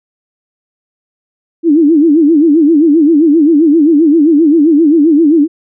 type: tone with vibrato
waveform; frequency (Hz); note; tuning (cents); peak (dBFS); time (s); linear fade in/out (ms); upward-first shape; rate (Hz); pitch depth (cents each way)
sine; 310; D#4; -6; -4; 1.63-5.48; 50; sine; 7.6; 160
effects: none